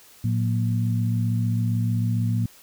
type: tone cluster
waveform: sine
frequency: 113 / 179.8 / 235.3 Hz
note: A2 / F#3 / A#3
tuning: +47 / -49 / +16 cents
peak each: -21 / -29 / -29 dBFS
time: 0.24-2.46 s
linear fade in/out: 5 ms
effects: white hiss -51 dBFS RMS until 2.62 s